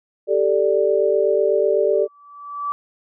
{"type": "chord", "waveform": "sine", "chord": "G suspended second", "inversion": "none", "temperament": "equal", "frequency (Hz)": [392, 440, 587.3], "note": ["G4", "A4", "D5"], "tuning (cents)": [0, 0, 0], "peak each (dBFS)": -19, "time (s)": [0.27, 2.08], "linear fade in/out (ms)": 50}
{"type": "tone with exponential growth", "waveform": "sine", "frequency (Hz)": 1155, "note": "D6", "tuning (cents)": -29, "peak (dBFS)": -19, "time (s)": [1.93, 2.72], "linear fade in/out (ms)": 0, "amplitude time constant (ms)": 170}
{"effects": []}